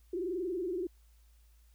sine tone with frequency modulation, 360 Hz, F#4, 47 cents flat, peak -32 dBFS, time 0.13-0.87 s, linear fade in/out 5 ms, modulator 21.2 Hz, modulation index 1.3, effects added 56 Hz sine -59 dBFS peak until 1.74 s + white hiss -72 dBFS RMS until 1.74 s

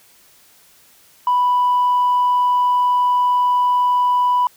triangle tone with tanh clipping, 987.8 Hz, B5, in tune, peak -13 dBFS, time 1.27-4.47 s, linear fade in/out 2 ms, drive 5 dB, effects white hiss -51 dBFS RMS until 4.56 s

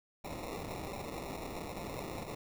white noise with sample-and-hold, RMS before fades -42 dBFS, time 0.24-2.35 s, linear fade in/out 5 ms, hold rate 1575 Hz, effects none

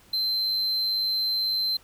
triangle tone, 4101 Hz, C8, 36 cents flat, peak -22 dBFS, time 0.13-1.77 s, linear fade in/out 5 ms, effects pink hiss -56 dBFS RMS until 1.83 s

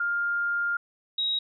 sine tone pair in turn, 1404 / 3809 Hz, F6 / A#7, +9 / +37 cents, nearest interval octave + perfect fourth, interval 1728 cents, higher second, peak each -24 dBFS, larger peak neither, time 0-0.77 / 1.18-1.39 s, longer first, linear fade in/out 5 ms, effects none

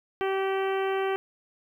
harmonic tone, 386.2 Hz, G4, 26 cents flat, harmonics 1 / 2 / 3 / 4 / 5 / 6 / 7 / 8, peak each -26 / -32 / -36 / -38 / -40 / -42 / -43 / -44 dBFS, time 0.21-1.16 s, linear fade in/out 0 ms, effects 10-bit

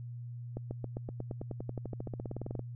accelerating click train, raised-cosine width 2 ms, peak -25 dBFS, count 26, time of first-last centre 0.57-2.593 s, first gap 140 ms, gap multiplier 0.95, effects added 120 Hz sine -40 dBFS peak until 2.75 s

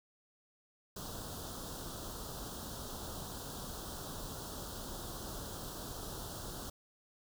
pink band-stop noise, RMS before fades -44 dBFS, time 0.96-6.7 s, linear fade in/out 5 ms, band 1500 to 3200 Hz, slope 48 dB/octave, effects none

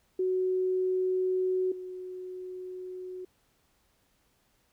sine tone pair in turn, 371.1 / 367.9 Hz, F#4 / F#4, +5 / -10 cents, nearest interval unison, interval 15 cents, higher first, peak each -25 / -37 dBFS, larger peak first, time 0.19-1.72 / 1.72-3.25 s, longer neither, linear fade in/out 5 ms, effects pink hiss -70 dBFS RMS until 4.72 s

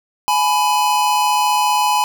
square tone pair together, 840.1 / 995 Hz, G#5 / B5, +20 / +13 cents, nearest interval minor third, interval 293 cents, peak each -17 dBFS, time 0.28-2.04 s, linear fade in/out 0 ms, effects none

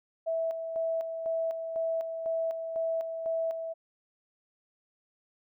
sine tone with tremolo, 655 Hz, E5, 11 cents flat, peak -27 dBFS, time 0.26-3.74 s, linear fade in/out 20 ms, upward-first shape square, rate 2 Hz, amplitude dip 50%, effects none

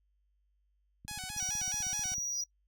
click train, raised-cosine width 5 ms, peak -36 dBFS, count 19, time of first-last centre 1.05-2.182 s, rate 15.9 Hz
5% pulse tone with vibrato, 792 Hz, G5, 18 cents sharp, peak -27 dBFS, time 1.08-2.14 s, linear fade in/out 0 ms, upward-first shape square, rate 4.7 Hz, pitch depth 99 cents each way
triangle tone, 5780 Hz, F#8, 41 cents flat, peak -31 dBFS, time 1.37-2.44 s, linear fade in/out 5 ms
triangle tone with exponential growth, 5050 Hz, D#8, 25 cents sharp, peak -32 dBFS, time 2.29-2.41 s, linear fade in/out 5 ms, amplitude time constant 26 ms
effects noise-tail reverb RT60 0.1 s tail -23 dB re dry + added 50 Hz sine -70 dBFS peak until 2.67 s

